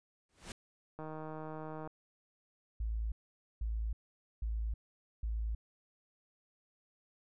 pink noise with exponential growth, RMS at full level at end -41 dBFS, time 0.29-0.52 s, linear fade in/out 2 ms, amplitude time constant 48 ms
click train, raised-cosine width 1 ms, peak -31 dBFS, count 139, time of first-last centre 0.99-1.875 s, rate 156 Hz
sine tone bursts, 55 Hz, A1, in tune, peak -33 dBFS, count 4, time 2.8-5.55 s, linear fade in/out 5 ms, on 320 ms, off 490 ms
effects resampled to 22050 Hz

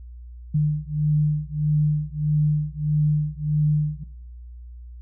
sine beating tone pair, 150 / 151.6 Hz, D3 / D#3, +37 / -45 cents, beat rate 1.6 Hz, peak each -22 dBFS, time 0.54-4.04 s, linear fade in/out 10 ms, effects noise-tail reverb RT60 0.6 s tail -17 dB re dry + added 60 Hz sine -37 dBFS peak until 5.01 s

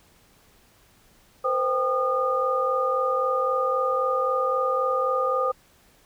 sine tone cluster, 474.2 / 518 / 789 / 1221 Hz, A#4 / C5 / G5 / D#6, +30 / -17 / +11 / -33 cents, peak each -33 / -24 / -33 / -24 dBFS, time 1.44-5.52 s, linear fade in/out 10 ms, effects pink hiss -58 dBFS RMS until 6.05 s

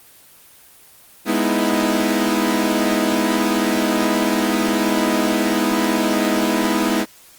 sawtooth chord, E major seventh, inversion first, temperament equal, 207.7 / 246.9 / 311.1 / 329.6 Hz, G#3 / B3 / D#4 / E4, 0 / 0 / 0 / 0 cents, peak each -18 dBFS, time 1.25-7.06 s, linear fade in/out 50 ms, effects white hiss -47 dBFS RMS until 7.38 s + Opus 24 kbps

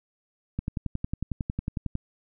click train, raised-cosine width 5 ms, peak -16 dBFS, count 16, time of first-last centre 0.59-1.954 s, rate 11 Hz, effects none

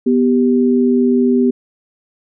sine tone pair together, 246.9 / 392 Hz, B3 / G4, 0 / 0 cents, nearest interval minor sixth, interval 800 cents, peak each -11 / -15 dBFS, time 0.06-1.51 s, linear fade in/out 10 ms, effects none

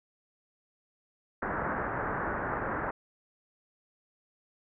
white low-pass noise, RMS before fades -33 dBFS, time 1.42-2.91 s, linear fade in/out 5 ms, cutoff 1700 Hz, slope 48 dB/octave, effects none

